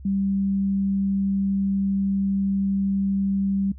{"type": "tone", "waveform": "sine", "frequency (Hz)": 195.9, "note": "G3", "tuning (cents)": -1, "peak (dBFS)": -20, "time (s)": [0.05, 3.72], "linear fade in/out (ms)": 5, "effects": ["noise-tail reverb RT60 0.1 s tail -20 dB re dry", "added 67 Hz sine -38 dBFS peak until 3.78 s"]}